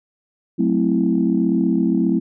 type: chord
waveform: sine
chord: F# half-diminished seventh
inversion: none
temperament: equal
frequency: 185 / 220 / 261.6 / 329.6 Hz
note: F#3 / A3 / C4 / E4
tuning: 0 / 0 / 0 / 0 cents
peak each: -20 dBFS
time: 0.58-2.2 s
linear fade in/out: 20 ms
effects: tanh soft clip ceiling -5 dBFS